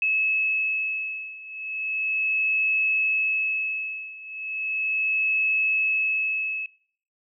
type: beating tone pair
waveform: sine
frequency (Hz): 2589 / 2589.36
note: E7 / E7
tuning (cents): -32 / -32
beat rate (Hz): 0.36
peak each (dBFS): -27 / -25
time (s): 0.02-6.66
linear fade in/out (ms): 2
effects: noise-tail reverb RT60 0.6 s tail -21 dB re dry